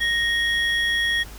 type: tone pair together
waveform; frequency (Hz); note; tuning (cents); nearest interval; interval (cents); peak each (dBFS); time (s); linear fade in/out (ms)
triangle; 1864.7 / 3323; A#6 / G#7; 0 / 0; minor seventh; 1000; -19 / -23; 0-1.24; 20
effects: added 50 Hz sine -38 dBFS peak until 1.38 s + pink hiss -43 dBFS RMS until 1.38 s